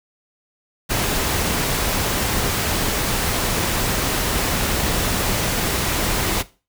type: noise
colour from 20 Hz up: pink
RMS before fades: -21 dBFS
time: 0.89-6.43 s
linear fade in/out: 20 ms
effects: noise-tail reverb RT60 0.3 s tail -17 dB re dry